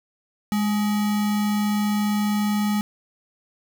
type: tone with sample-and-hold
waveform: sine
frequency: 207.7 Hz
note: G#3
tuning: in tune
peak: -19 dBFS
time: 0.52-2.81 s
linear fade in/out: 0 ms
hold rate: 1050 Hz
effects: none